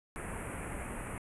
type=band-stop noise; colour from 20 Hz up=pink; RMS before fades=-40 dBFS; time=0.16-1.18 s; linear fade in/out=0 ms; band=2500 to 8700 Hz; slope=48 dB/octave; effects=resampled to 24000 Hz